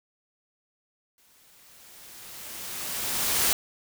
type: noise with exponential growth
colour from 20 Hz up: white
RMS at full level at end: -22 dBFS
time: 1.18-3.53 s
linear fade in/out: 1 ms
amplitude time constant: 510 ms
effects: none